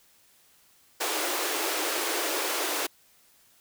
pink high-pass noise, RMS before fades -29 dBFS, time 1-2.87 s, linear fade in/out 10 ms, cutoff 300 Hz, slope 96 dB/octave, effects white hiss -61 dBFS RMS until 3.6 s

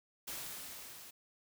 white noise with level ramp, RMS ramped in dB -42 to -53 dBFS, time 0.27-1.11 s, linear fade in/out 10 ms, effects none

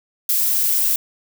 violet noise, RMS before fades -18 dBFS, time 0.29-0.96 s, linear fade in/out 2 ms, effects none

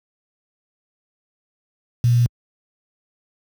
sine tone with quantisation, 120.3 Hz, B2, 45 cents flat, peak -12 dBFS, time 2.04-2.26 s, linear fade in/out 0 ms, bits 6, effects high-pass 60 Hz 12 dB/octave

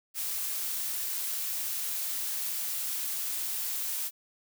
blue noise, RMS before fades -33 dBFS, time 0.14-4.11 s, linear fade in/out 50 ms, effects none

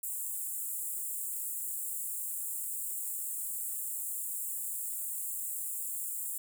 pink high-pass noise, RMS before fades -37 dBFS, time 0.03-6.38 s, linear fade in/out 5 ms, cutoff 7400 Hz, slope 96 dB/octave, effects none

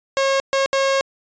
sawtooth tone bursts at uneven times, 543 Hz, C#5, 36 cents flat, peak -12 dBFS, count 3, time 0.17-0.4 / 0.53-0.66 / 0.73-1.01 s, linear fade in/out 0 ms, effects resampled to 16000 Hz

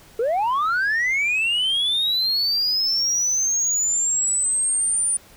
sine linear sweep, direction up, 430 to 9397 Hz, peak -16 dBFS, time 0.19-5.17 s, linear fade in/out 5 ms, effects tanh soft clip ceiling -17 dBFS + pink hiss -49 dBFS RMS until 5.36 s

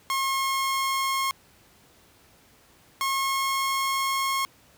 sawtooth tone pair in turn, 1078 / 1083.1 Hz, C#6 / C#6, -49 / -40 cents, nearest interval unison, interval 9 cents, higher second, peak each -20 dBFS, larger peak neither, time 0.1-1.31 / 3.01-4.45 s, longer second, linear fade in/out 0 ms, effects pink hiss -57 dBFS RMS until 4.77 s + high-pass 60 Hz 12 dB/octave

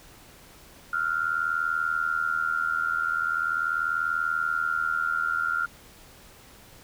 sine tone with amplitude modulation, 1396.9 Hz, F6, in tune, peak -20 dBFS, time 0.93-5.66 s, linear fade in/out 5 ms, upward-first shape sine, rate 80.4 Hz, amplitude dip 85%, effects pink hiss -51 dBFS RMS until 6.83 s

